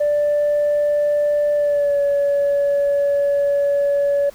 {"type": "tone with pitch glide", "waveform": "sine", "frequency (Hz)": [587.3, 568], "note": ["D5", "C#5"], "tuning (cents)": [0, 42], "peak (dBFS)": -13, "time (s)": [0, 4.3], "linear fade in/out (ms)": 10, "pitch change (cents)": -58, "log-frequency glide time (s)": [1.55, 2], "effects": ["tanh soft clip ceiling -12 dBFS", "pink hiss -47 dBFS RMS until 4.34 s"]}